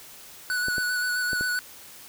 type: tone with vibrato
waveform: square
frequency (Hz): 1480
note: F#6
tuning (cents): 0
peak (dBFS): -25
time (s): 0.5-1.59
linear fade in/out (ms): 0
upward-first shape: square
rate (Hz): 7.6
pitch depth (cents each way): 16
type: clicks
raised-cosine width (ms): 2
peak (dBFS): -21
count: 4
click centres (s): 0.684 / 0.782 / 1.332 / 1.41
effects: white hiss -46 dBFS RMS until 2.08 s